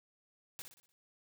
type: noise with echo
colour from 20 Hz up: white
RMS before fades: -45 dBFS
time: 0.59-0.62 s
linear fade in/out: 0 ms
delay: 60 ms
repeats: 5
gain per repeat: -7 dB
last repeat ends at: 0.92 s
effects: none